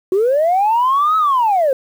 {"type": "linear two-way sweep", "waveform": "sine", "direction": "up then down", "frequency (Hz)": [359.1, 1300, 508], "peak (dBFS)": -10, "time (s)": [0.12, 1.73], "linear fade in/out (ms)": 2, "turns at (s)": 1.17, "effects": ["tanh soft clip ceiling -8 dBFS", "7-bit"]}